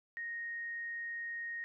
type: tone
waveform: sine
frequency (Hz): 1864.7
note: A#6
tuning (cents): 0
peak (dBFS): -38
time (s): 0.17-1.64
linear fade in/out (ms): 0
effects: none